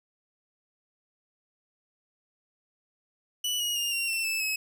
sawtooth tone with pitch steps, 2960 / 2891 / 2823 / 2757 / 2692 / 2629 / 2568 Hz, F#7 / F#7 / F7 / F7 / E7 / E7 / E7, 0 / -41 / +18 / -23 / +36 / -5 / -46 cents, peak -24 dBFS, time 3.44-4.56 s, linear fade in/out 5 ms, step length 160 ms, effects none

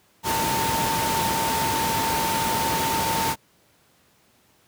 sine tone in noise, 900 Hz, A5, 39 cents sharp, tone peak -24 dBFS, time 0.23-3.36 s, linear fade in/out 50 ms, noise pink, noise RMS -25 dBFS, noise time 0.23-3.36 s, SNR -2 dB, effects pink hiss -60 dBFS RMS until 4.67 s + high-pass 100 Hz 12 dB/octave

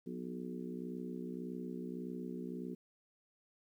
harmonic tone with a mistuned harmonic, 61.74 Hz, B1, in tune, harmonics 3 / 4 / 5 / 6 / 7, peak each -45 / -44 / -50 / -47 / -51 dBFS, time 0.06-2.75 s, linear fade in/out 10 ms, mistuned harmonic 3, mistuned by -51 cents, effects 12-bit

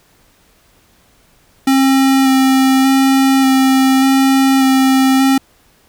square tone with vibrato, 266.5 Hz, C4, 32 cents sharp, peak -9 dBFS, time 1.67-5.38 s, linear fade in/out 5 ms, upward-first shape square, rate 0.85 Hz, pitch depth 11 cents each way, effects pink hiss -52 dBFS RMS until 5.88 s

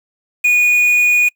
triangle tone with quantisation, 2458 Hz, D#7, 22 cents flat, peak -7 dBFS, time 0.44-1.29 s, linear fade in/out 10 ms, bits 5, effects noise-tail reverb RT60 0.1 s tail -26 dB re dry

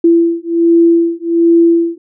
sine beating tone pair, 335.7 / 337 Hz, E4 / E4, +32 / +38 cents, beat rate 1.3 Hz, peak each -10 dBFS, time 0.04-1.98 s, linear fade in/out 5 ms, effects none

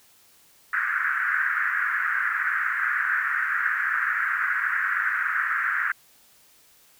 pink band-pass noise, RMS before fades -25 dBFS, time 0.73-5.92 s, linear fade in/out 5 ms, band 1400 to 1800 Hz, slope 48 dB/octave, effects white hiss -57 dBFS RMS until 6.99 s

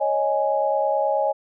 sine chord, C# suspended second, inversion none, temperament just, 554.4 / 623.7 / 831.5 Hz, C#5 / D#5 / G#5, 0 / +4 / +2 cents, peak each -23 dBFS, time 0-1.33 s, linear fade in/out 20 ms, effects none

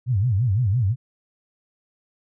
sine tone with vibrato, 110.1 Hz, A2, 2 cents sharp, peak -17 dBFS, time 0.06-0.96 s, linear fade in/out 50 ms, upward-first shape sine, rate 5.9 Hz, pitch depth 280 cents each way, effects none

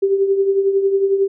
sine tone with tremolo, 392 Hz, G4, in tune, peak -10 dBFS, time 0.02-1.28 s, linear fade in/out 10 ms, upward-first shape triangle, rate 11 Hz, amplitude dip 65%, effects none

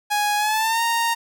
sawtooth tone with pitch glide, 830.6 to 926.9 Hz, G#5 to A#5, 0 to -10 cents, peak -15 dBFS, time 0.1-1.15 s, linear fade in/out 20 ms, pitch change +190 cents, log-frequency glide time 0.37-0.82 s, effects none

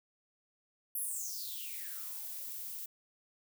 violet noise with high-pass filter sweep, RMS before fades -41 dBFS, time 0.95-2.86 s, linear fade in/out 5 ms, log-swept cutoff 12000 to 210 Hz, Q 8.4, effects none

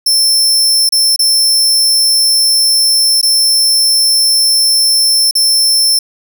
sawtooth tone with dropouts, 5340 Hz, E8, 22 cents sharp, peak -5 dBFS, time 0.06-5.99 s, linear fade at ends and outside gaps 5 ms, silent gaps 0.891-0.922 / 1.162-1.191 / 3.214-3.228 / 5.311-5.352 s, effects none

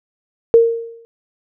sine tone with exponential decay, 461.1 Hz, A#4, 19 cents flat, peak -3 dBFS, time 0.54-1.05 s, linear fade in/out 0 ms, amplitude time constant 110 ms, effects none

